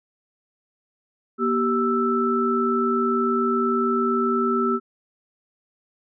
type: tone cluster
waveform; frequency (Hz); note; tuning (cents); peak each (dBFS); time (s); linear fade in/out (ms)
sine; 239.3 / 387.9 / 1321; A#3 / G4 / E6; +46 / -18 / +3; -23; 1.38-4.8; 50
effects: none